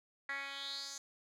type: tone with band-pass filter sweep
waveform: 10% pulse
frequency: 277.2 Hz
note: C#4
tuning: in tune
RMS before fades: -43 dBFS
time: 0.29-0.98 s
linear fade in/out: 2 ms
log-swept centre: 1900 to 6300 Hz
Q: 4.9
effects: none